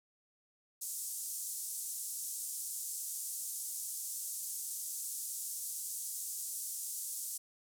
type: band-pass noise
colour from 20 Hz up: pink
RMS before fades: -41 dBFS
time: 0.81-7.38 s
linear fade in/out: 10 ms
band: 7000 to 13000 Hz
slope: 24 dB/octave
effects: none